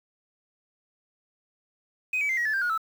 sine tone with pitch steps, 2511 / 2289 / 2087 / 1903 / 1735 / 1581.8 / 1442.2 / 1314.9 Hz, D#7 / D7 / C7 / A#6 / A6 / G6 / F#6 / E6, +15 / -45 / -5 / +35 / -25 / +15 / -45 / -5 cents, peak -22 dBFS, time 2.13-2.778 s, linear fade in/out 5 ms, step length 81 ms, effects tanh soft clip ceiling -21 dBFS + 8-bit

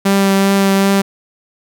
sawtooth tone with vibrato, 196 Hz, G3, in tune, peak -6 dBFS, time 0.05-1.02 s, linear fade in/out 10 ms, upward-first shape triangle, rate 2.6 Hz, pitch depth 13 cents each way, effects none

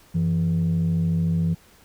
sine tone pair together, 93.1 / 166.56 Hz, F#2 / E3, +11 / +18 cents, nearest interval minor seventh, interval 1007 cents, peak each -24 / -18 dBFS, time 0.14-1.55 s, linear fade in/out 20 ms, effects tanh soft clip ceiling -16 dBFS + pink hiss -54 dBFS RMS until 1.84 s

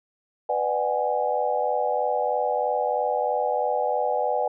sine chord, G# half-diminished seventh, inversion first, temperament just, 498.4 / 598 / 747.5 / 830.6 Hz, B4 / D5 / F#5 / G#5, +16 / +31 / +17 / 0 cents, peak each -27 dBFS, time 0.49-4.48 s, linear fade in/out 5 ms, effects none

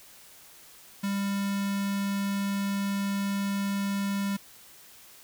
square tone with notch filter, 198.9 Hz, G3, 25 cents sharp, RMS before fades -29 dBFS, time 1.03-4.37 s, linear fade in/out 10 ms, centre 550 Hz, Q 1.8, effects white hiss -52 dBFS RMS until 5.23 s

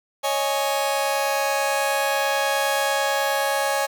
sawtooth chord, C# suspended second, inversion none, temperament just, 554.4 / 623.7 / 831.5 Hz, C#5 / D#5 / G#5, 0 / +4 / +2 cents, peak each -20 / -25 / -20 dBFS, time 0.23-3.87 s, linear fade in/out 20 ms, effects 8-bit

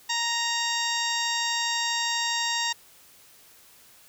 harmonic tone, 932.3 Hz, A#5, in tune, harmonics 1 / 2 / 3 / 4 / 5 / 6 / 7 / 8, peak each -31 / -31 / -34 / -31 / -35 / -33 / -39 / -35 dBFS, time 0.09-2.73 s, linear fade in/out 10 ms, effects white hiss -54 dBFS RMS until 4.08 s

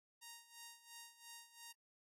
5% pulse tone with tremolo, 933 Hz, A#5, 1 cent sharp, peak -40 dBFS, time 0.21-1.73 s, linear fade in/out 20 ms, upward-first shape sine, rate 2.9 Hz, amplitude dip 80%, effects AAC 48 kbps

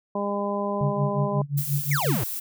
harmonic tone, 202.4 Hz, G#3, 44 cents flat, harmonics 1 / 2 / 3 / 4 / 5, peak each -29 / -31 / -29 / -35 / -31 dBFS, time 0.15-1.42 s, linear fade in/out 5 ms
sine tone with tremolo, 142.9 Hz, D3, 47 cents flat, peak -20 dBFS, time 0.81-2.21 s, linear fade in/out 0 ms, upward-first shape sine, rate 5.6 Hz, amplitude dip 95%
violet noise, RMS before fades -31 dBFS, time 1.57-2.4 s, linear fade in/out 10 ms
square exponential sweep, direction down, 2381 to 96.3 Hz, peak -25 dBFS, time 1.91-2.24 s, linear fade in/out 5 ms
effects none

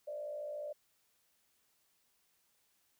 sine tone with frequency modulation, 593 Hz, D5, 17 cents sharp, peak -39 dBFS, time 0.07-0.73 s, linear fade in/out 10 ms, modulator 54.2 Hz, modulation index 0.65, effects white hiss -75 dBFS RMS until 2.99 s

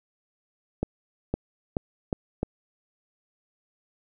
accelerating click train, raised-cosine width 2 ms, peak -12 dBFS, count 5, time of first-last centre 0.83-2.431 s, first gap 510 ms, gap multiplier 0.84, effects none

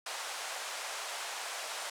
pink band-pass noise, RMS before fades -40 dBFS, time 0.06-1.9 s, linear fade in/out 5 ms, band 620 to 9900 Hz, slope 24 dB/octave, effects none

